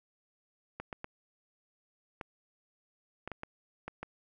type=clicks; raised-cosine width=0.5 ms; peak=-24 dBFS; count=9; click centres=0.8 / 0.928 / 1.044 / 2.212 / 3.276 / 3.317 / 3.434 / 3.88 / 4.03 s; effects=none